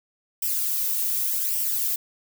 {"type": "noise with flanger", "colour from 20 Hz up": "violet", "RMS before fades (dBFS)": -25, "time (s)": [0.42, 1.96], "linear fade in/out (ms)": 5, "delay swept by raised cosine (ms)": [0.36, 2.16], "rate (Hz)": 0.87, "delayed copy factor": 0.55, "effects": []}